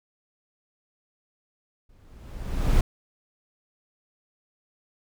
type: noise with exponential growth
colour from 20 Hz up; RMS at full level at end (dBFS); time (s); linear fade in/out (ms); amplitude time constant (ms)
brown; -17; 1.89-2.81; 5; 200
effects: none